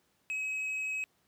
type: tone with tanh clipping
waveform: sine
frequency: 2552 Hz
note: D#7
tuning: 43 cents sharp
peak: -33 dBFS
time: 0.3-1.04 s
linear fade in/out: 0 ms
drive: 4 dB
effects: pink hiss -72 dBFS RMS until 1.27 s + high-pass 100 Hz 12 dB/octave